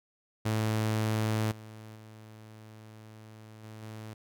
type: tone with level steps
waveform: sawtooth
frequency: 109.1 Hz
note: A2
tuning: 14 cents flat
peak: -23 / -41 / -44 / -40 / -37 dBFS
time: 0.45-4.14 s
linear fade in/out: 10 ms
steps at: 1.51 / 1.95 / 3.63 / 3.82 s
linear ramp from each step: 10 ms
effects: none